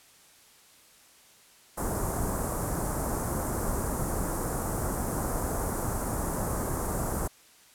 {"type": "band-stop noise", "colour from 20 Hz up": "pink", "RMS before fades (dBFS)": -30, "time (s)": [1.77, 7.28], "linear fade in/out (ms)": 10, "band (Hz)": [1300, 7900], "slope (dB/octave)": 24, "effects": ["white hiss -57 dBFS RMS until 7.74 s", "low-pass 12000 Hz 12 dB/octave"]}